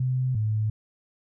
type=tone pair in turn; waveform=sine; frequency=128.4 / 107.97 Hz; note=C3 / A2; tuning=-32 / -32 cents; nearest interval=minor third; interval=300 cents; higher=first; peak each=-22 dBFS; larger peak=neither; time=0-0.35 / 0.35-0.7 s; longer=neither; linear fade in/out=5 ms; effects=none